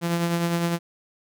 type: tone with tremolo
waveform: sawtooth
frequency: 170.4 Hz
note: F3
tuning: 42 cents flat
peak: -16 dBFS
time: 0.01-0.79 s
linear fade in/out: 50 ms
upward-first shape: triangle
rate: 9.8 Hz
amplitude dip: 45%
effects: none